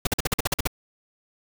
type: noise bursts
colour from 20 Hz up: pink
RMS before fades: -22 dBFS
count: 10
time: 0.05-0.674 s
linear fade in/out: 5 ms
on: 21 ms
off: 46 ms
effects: none